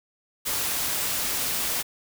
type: noise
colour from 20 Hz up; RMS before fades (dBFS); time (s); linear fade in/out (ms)
white; -27; 0.45-1.83; 20
effects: none